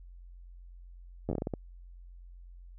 slowing click train, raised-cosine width 2 ms, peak -19 dBFS, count 9, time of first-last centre 1.29-1.538 s, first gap 10 ms, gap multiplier 1.31, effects added 44 Hz sine -47 dBFS peak until 2.78 s

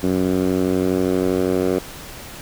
10% pulse tone with band-pass filter sweep, 92.5 Hz, F#2, in tune, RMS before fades -19 dBFS, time 0.03-1.79 s, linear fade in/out 5 ms, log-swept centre 260 to 410 Hz, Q 1.3, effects pink hiss -36 dBFS RMS until 2.41 s

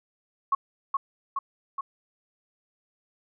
sine tone with echo, 1100 Hz, C#6, 14 cents flat, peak -19 dBFS, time 0.52-0.55 s, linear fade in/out 5 ms, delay 420 ms, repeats 3, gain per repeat -3 dB, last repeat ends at 1.81 s, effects none

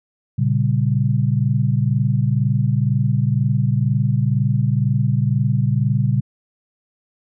sine chord, G diminished, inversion first, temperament equal, 116.54 / 138.59 / 196 Hz, Bb2 / Db3 / G3, 0 / 0 / 0 cents, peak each -18 / -18 / -23 dBFS, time 0.38-6.21 s, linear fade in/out 10 ms, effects none

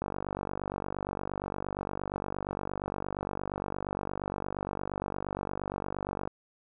click train, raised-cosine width 1 ms, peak -19 dBFS, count 305, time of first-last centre 0.02-6.275 s, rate 48.6 Hz, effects none

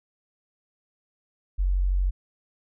sine tone, 46.23 Hz, F#1, 1 cent flat, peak -20 dBFS, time 1.58-2.11 s, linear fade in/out 20 ms, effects none

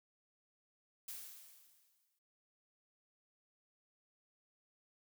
blue noise with exponential decay, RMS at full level -45 dBFS, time 1.08-2.19 s, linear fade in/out 5 ms, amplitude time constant 240 ms, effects none

